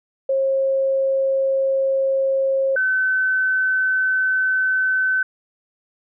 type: tone pair in turn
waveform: sine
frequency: 538 / 1522.6 Hz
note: C5 / F#6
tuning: +48 / +49 cents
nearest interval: octave + tritone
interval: 1801 cents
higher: second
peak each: -16 dBFS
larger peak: neither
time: 0.29-2.76 / 2.76-5.23 s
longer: neither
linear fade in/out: 5 ms
effects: none